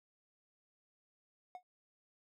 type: tone with exponential decay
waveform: triangle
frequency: 729 Hz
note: F#5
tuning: 26 cents flat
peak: -39 dBFS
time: 1.55-1.63 s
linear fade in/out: 1 ms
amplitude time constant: 17 ms
effects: none